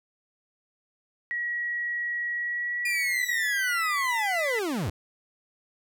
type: tone with pitch glide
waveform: sine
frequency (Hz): 1914 to 1999.9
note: A#6 to B6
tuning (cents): +45 to +21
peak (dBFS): -27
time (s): 1.31-4.59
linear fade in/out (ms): 0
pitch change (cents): +76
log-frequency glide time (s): 2.33-4.3
type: linear sweep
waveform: 40% pulse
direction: down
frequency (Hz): 2435 to 70.1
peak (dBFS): -26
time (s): 2.85-4.9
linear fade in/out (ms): 5
effects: none